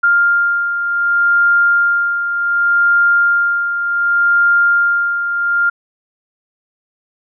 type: beating tone pair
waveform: sine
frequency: 1400 / 1400.67 Hz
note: F6 / F6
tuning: +4 / +5 cents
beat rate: 0.67 Hz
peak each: -11 / -19 dBFS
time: 0.03-5.7 s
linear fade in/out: 10 ms
effects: none